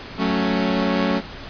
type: chord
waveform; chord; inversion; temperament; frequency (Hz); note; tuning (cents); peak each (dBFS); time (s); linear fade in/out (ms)
sawtooth; F# minor; none; equal; 185 / 220 / 277.2; F#3 / A3 / C#4; 0 / 0 / 0; -19; 0.17-1.22; 50
effects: pink hiss -36 dBFS RMS until 1.49 s + resampled to 11025 Hz